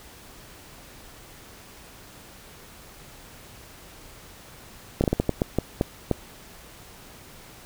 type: slowing click train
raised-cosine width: 2 ms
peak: -7 dBFS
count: 10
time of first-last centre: 5.01-6.113 s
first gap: 29 ms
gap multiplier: 1.34
effects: pink hiss -47 dBFS RMS until 7.65 s